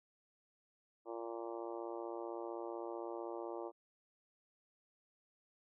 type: harmonic tone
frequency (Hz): 115.7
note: A#2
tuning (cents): -13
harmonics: 3 / 4 / 5 / 6 / 7 / 8 / 9 / 10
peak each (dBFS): -45 / -48 / -48 / -53 / -52 / -53 / -57 / -57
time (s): 1.05-3.72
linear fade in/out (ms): 50
effects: none